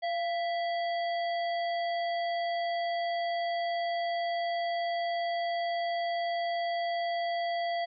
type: harmonic tone with a mistuned harmonic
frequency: 659.3 Hz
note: E5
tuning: in tune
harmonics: 1 / 3 / 5 / 7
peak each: -29 / -39 / -43 / -46 dBFS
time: 0.02-7.86 s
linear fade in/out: 20 ms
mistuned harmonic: 1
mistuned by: +73 cents
effects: none